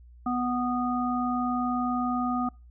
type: harmonic tone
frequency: 246.9 Hz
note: B3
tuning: in tune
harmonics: 1 / 3 / 5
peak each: -27 / -31 / -31 dBFS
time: 0.26-2.49 s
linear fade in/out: 5 ms
effects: noise-tail reverb RT60 0.3 s tail -26 dB re dry + added 60 Hz sine -48 dBFS peak until 2.7 s